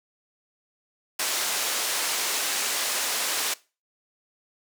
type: low-pass noise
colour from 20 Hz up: white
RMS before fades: -27 dBFS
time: 1.19-3.54 s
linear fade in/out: 5 ms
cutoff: 9300 Hz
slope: 12 dB/octave
effects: noise-tail reverb RT60 0.3 s tail -20 dB re dry + high-pass 400 Hz 12 dB/octave